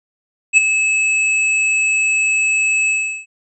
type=tone with ADSR envelope; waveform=square; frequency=2597 Hz; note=E7; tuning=26 cents flat; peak=-5 dBFS; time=0.53-3.26 s; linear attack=44 ms; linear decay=15 ms; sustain=-9 dB; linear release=370 ms; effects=resampled to 24000 Hz